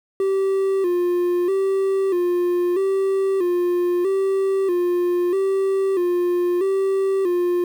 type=tone with vibrato; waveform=triangle; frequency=370 Hz; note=F#4; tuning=in tune; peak=-15 dBFS; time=0.2-7.64 s; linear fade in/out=2 ms; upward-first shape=square; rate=0.78 Hz; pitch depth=80 cents each way; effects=8-bit